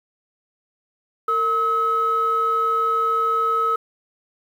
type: tone pair together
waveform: sine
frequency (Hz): 456.4 / 1286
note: A#4 / E6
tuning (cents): -37 / -43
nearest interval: octave + tritone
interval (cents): 1794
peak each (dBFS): -25 / -17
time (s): 1.28-3.76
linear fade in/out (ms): 5
effects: tanh soft clip ceiling -11 dBFS + 8-bit